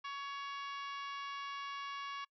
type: harmonic tone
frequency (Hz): 560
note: C#5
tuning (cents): +18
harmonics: 2 / 3 / 4 / 5 / 6 / 7 / 8 / 9 / 10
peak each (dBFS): -42 / -50 / -51 / -51 / -54 / -60 / -61 / -63 / -62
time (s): 0.04-2.25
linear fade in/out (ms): 10
effects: noise-tail reverb RT60 0.1 s tail -25 dB re dry